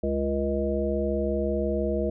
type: harmonic tone with a mistuned harmonic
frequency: 69.3 Hz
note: C#2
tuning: in tune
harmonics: 1 / 3 / 5 / 7 / 9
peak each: -30 / -30 / -30 / -30 / -30 dBFS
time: 0.03-2.1 s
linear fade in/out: 5 ms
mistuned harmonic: 7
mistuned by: -20 cents
effects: none